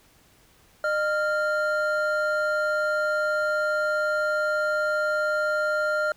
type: tone pair together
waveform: triangle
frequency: 609.2 / 1394 Hz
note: D#5 / F6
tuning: -37 / -4 cents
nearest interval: octave + major second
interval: 1433 cents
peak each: -23 dBFS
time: 0.84-6.12 s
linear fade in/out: 2 ms
effects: pink hiss -58 dBFS RMS until 6.16 s